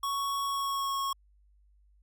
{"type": "tone with pitch glide", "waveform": "square", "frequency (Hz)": [1112, 1096.1], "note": ["C#6", "C#6"], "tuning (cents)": [5, -20], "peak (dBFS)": -30, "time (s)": [0.03, 1.13], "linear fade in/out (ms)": 5, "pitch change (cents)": -25, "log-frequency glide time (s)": [0.43, 0.99], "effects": ["added 50 Hz sine -60 dBFS peak until 2.02 s"]}